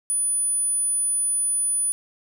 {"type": "tone", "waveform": "sine", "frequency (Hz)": 9900, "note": "D#9", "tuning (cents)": -10, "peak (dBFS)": -20, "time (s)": [0.1, 1.92], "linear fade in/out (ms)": 0, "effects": []}